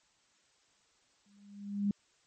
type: tone with exponential growth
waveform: sine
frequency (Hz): 202.3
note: G#3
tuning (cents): -45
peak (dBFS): -25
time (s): 1.26-1.91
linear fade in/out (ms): 2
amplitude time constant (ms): 140
effects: white hiss -70 dBFS RMS until 2.26 s + MP3 32 kbps